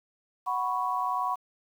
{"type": "chord", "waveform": "sine", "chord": "F# suspended fourth", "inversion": "none", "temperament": "equal", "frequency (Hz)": [740, 987.8, 1108.7], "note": ["F#5", "B5", "C#6"], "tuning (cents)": [0, 0, 0], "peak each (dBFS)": [-32, -30, -30], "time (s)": [0.46, 1.36], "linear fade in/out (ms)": 20, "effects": ["9-bit"]}